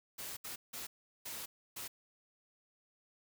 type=noise bursts at uneven times; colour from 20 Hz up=white; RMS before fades=-44 dBFS; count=5; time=0.18-0.37 / 0.44-0.56 / 0.73-0.87 / 1.25-1.46 / 1.76-1.88 s; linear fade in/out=10 ms; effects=none